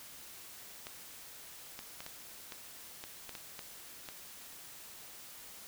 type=clicks; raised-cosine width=0.2 ms; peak=-26 dBFS; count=10; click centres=0.869 / 1.791 / 2.005 / 2.064 / 2.522 / 3.039 / 3.293 / 3.352 / 3.592 / 4.088 s; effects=white hiss -51 dBFS RMS until 5.67 s